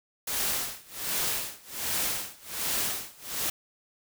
white noise with tremolo, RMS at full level -28 dBFS, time 0.27-3.5 s, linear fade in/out 5 ms, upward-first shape sine, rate 1.3 Hz, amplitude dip 95%, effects none

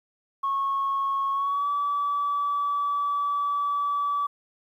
sine tone with pitch glide, 1097 to 1150.2 Hz, C#6 to D6, -18 to -36 cents, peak -22 dBFS, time 0.43-4.27 s, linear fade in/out 10 ms, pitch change +82 cents, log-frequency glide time 1.32-1.68 s, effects tanh soft clip ceiling -19 dBFS + 10-bit

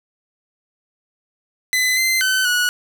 sawtooth tone with pitch steps, 2017 / 2071 / 1523 / 1464 Hz, B6 / C7 / F#6 / F#6, +36 / -18 / +50 / -19 cents, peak -12 dBFS, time 1.73-2.69 s, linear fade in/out 0 ms, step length 240 ms, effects none

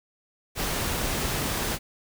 pink noise, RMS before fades -28 dBFS, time 0.55-1.79 s, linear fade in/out 50 ms, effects none

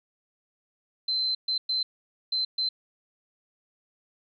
sine tone bursts at uneven times, 4082 Hz, C8, 44 cents flat, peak -24 dBFS, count 5, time 1.08-1.35 / 1.48-1.58 / 1.69-1.83 / 2.32-2.45 / 2.58-2.69 s, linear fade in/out 5 ms, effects none

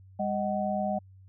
sine tone cluster, 201.7 / 620 / 749 Hz, G3 / D#5 / F#5, +50 / -6 / +21 cents, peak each -31 dBFS, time 0.19-0.99 s, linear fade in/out 10 ms, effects added 95 Hz sine -50 dBFS peak until 1.28 s

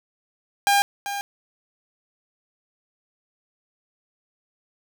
sawtooth tone with echo, 804 Hz, G5, 44 cents sharp, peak -12 dBFS, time 0.67-0.82 s, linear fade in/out 0 ms, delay 390 ms, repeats 1, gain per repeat -11 dB, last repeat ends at 1.21 s, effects 7-bit

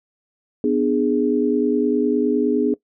sine chord, G# diminished, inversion first, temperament just, 249.2 / 299 / 415.3 Hz, B3 / D4 / G#4, +16 / +31 / 0 cents, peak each -20 dBFS, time 0.64-2.74 s, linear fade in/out 2 ms, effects noise-tail reverb RT60 0.1 s tail -19 dB re dry

